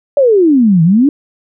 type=exponential two-way sweep; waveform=sine; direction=down then up; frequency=587.3 to 157.2 to 303 Hz; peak=-5 dBFS; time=0.17-1.09 s; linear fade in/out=2 ms; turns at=0.83 s; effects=none